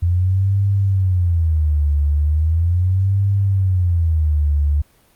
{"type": "tone with vibrato", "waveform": "sine", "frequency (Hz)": 85, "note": "F2", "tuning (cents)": -46, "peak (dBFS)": -13, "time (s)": [0.02, 4.82], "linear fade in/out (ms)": 10, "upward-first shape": "sine", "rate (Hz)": 0.38, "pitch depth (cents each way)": 270, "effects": ["pink hiss -55 dBFS RMS until 5.15 s", "Opus 32 kbps"]}